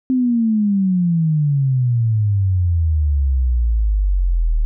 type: exponential sweep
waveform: sine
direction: down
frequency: 261.6 to 37.71 Hz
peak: -13 dBFS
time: 0.1-4.65 s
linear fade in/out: 0 ms
effects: none